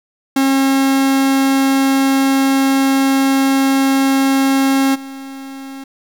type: tone with level steps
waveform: 45% pulse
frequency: 270.4 Hz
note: C#4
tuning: 43 cents flat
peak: -11 / -28 dBFS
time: 0.36-5.84 s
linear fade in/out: 5 ms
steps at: 4.94 s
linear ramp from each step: 20 ms
effects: 8-bit